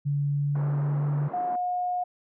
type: tone with pitch glide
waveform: sine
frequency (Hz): 143.2 to 145.37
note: D3 to D3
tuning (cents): -43 to -17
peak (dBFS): -23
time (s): 0.05-1.29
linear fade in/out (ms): 20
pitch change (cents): +26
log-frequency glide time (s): 0.29-1.02
type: band-pass noise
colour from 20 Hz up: pink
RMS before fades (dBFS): -41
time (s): 0.55-1.56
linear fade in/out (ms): 5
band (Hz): 210 to 1300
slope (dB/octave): 24
type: tone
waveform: sine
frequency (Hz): 720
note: F#5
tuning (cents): -47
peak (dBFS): -25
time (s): 1.33-2.04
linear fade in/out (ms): 10
effects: none